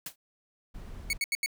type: noise with exponential decay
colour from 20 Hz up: white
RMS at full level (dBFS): -32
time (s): 0.06-0.16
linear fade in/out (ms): 5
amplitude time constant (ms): 20
type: noise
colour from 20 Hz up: brown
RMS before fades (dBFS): -42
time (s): 0.74-1.18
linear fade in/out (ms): 10
type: tone bursts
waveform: sawtooth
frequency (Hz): 2221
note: C#7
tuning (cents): +3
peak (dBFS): -23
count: 4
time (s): 1.1-1.461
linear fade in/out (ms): 2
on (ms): 31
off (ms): 79
effects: none